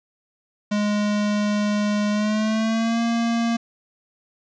square tone with pitch glide, 207.9 to 232 Hz, G#3 to A#3, +2 to -8 cents, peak -20 dBFS, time 0.71-3.57 s, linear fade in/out 10 ms, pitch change +190 cents, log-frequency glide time 2.11-3.01 s, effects resampled to 16000 Hz + 8-bit

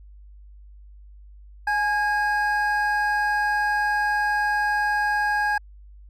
triangle tone pair together, 838.1 / 1635 Hz, G#5 / G#6, +16 / -28 cents, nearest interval octave, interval 1156 cents, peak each -21 dBFS, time 1.67-5.58 s, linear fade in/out 5 ms, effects added 50 Hz sine -43 dBFS peak until 6.09 s

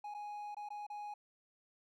triangle tone with dropouts, 830.6 Hz, G#5, in tune, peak -40 dBFS, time 0.04-1.14 s, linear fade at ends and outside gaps 5 ms, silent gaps 0.141-0.146 / 0.547-0.567 / 0.689-0.703 / 0.867-0.9 s, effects none

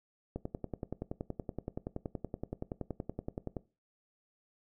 click train, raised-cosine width 2 ms, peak -23 dBFS, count 35, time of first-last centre 0.36-3.568 s, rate 10.6 Hz, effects noise-tail reverb RT60 0.3 s tail -19 dB re dry

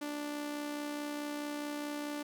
sawtooth tone with amplitude modulation, 293.7 Hz, D4, in tune, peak -31 dBFS, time 0.01-2.23 s, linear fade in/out 10 ms, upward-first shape sine, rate 64.7 Hz, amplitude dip 40%, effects none

